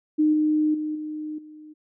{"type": "tone with level steps", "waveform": "sine", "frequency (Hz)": 306.1, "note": "D#4", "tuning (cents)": -28, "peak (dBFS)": [-16, -18, -25, -29, -41], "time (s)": [0.18, 1.74], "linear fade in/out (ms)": 20, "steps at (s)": [0.33, 0.74, 0.95, 1.38], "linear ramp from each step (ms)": 5, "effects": []}